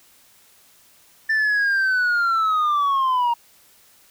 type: linear sweep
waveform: sine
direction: down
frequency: 1782 to 932.3 Hz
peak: -14 dBFS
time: 1.29-3.34 s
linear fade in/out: 10 ms
effects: tanh soft clip ceiling -16 dBFS + white hiss -54 dBFS RMS until 4.1 s